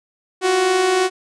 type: tone pair together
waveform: sawtooth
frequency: 349.2 / 372.2 Hz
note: F4 / F#4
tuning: 0 / +10 cents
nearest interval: minor second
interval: 110 cents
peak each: -21 / -11 dBFS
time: 0.41-1.1 s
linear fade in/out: 50 ms
effects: resampled to 22050 Hz